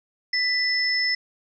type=tone pair together; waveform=sine; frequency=1988 / 5252 Hz; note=B6 / E8; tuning=+11 / -7 cents; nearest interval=octave + perfect fourth; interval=1682 cents; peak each=-23 dBFS; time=0.33-1.15 s; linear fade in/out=5 ms; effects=none